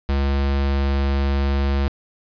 square tone, 69.2 Hz, C#2, 2 cents flat, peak -18 dBFS, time 0.09-1.88 s, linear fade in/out 0 ms, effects resampled to 11025 Hz + 10-bit

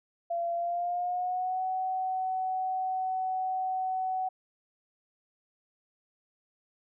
sine tone with pitch glide, 684 to 750.2 Hz, F5 to F#5, -36 to +24 cents, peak -28 dBFS, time 0.3-4.29 s, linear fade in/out 10 ms, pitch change +160 cents, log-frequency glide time 0.54-1.64 s, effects none

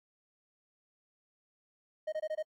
triangle tone bursts, 622 Hz, D#5, 1 cent flat, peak -30 dBFS, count 5, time 2.07-2.428 s, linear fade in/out 10 ms, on 54 ms, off 22 ms, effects AAC 48 kbps

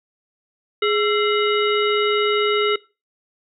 harmonic tone with a mistuned harmonic, 417.7 Hz, G#4, 10 cents sharp, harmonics 1 / 3 / 5 / 7 / 9, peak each -18 / -23 / -25 / -26 / -28 dBFS, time 0.82-2.76 s, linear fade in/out 5 ms, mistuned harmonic 3, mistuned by +120 cents, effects noise-tail reverb RT60 0.3 s tail -22 dB re dry

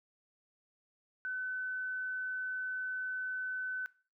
sine tone, 1512 Hz, F#6, 37 cents sharp, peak -35 dBFS, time 1.25-3.86 s, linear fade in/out 0 ms, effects noise-tail reverb RT60 0.4 s tail -20 dB re dry

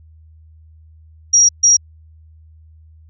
sine tone bursts at uneven times, 5690 Hz, F8, 31 cents sharp, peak -7 dBFS, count 2, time 1.33-1.49 / 1.63-1.77 s, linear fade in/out 10 ms, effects added 79 Hz sine -42 dBFS peak until 3.09 s

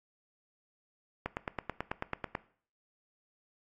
click train, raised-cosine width 0.5 ms, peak -18 dBFS, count 11, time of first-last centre 1.26-2.352 s, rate 9.16 Hz, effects noise-tail reverb RT60 0.5 s tail -18 dB re dry + AAC 32 kbps

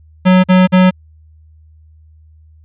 square tone bursts, 184.5 Hz, F#3, 5 cents flat, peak -6 dBFS, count 3, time 0.25-0.91 s, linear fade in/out 20 ms, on 190 ms, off 45 ms, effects added 78 Hz sine -41 dBFS peak until 2.64 s + resampled to 8000 Hz

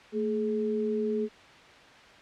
sine tone pair together, 223 / 423 Hz, A3 / G#4, +23 / +32 cents, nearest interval major seventh, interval 1109 cents, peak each -30 / -28 dBFS, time 0.12-1.29 s, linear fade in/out 50 ms, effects white hiss -51 dBFS RMS until 2.21 s + low-pass 3000 Hz 12 dB/octave

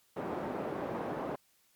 pink band-pass noise, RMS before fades -37 dBFS, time 0.16-1.36 s, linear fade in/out 10 ms, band 260 to 840 Hz, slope 12 dB/octave, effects white hiss -69 dBFS RMS until 1.75 s + MP3 96 kbps

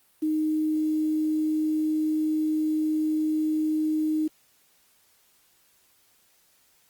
sine tone with quantisation, 310.1 Hz, D#4, 6 cents flat, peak -22 dBFS, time 0.22-4.28 s, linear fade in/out 10 ms, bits 8, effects white hiss -63 dBFS RMS until 6.89 s + Opus 32 kbps

